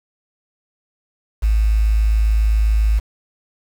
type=tone with quantisation; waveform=sine; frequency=53.7 Hz; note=A1; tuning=41 cents flat; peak=-12 dBFS; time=1.42-3 s; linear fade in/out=20 ms; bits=6; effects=none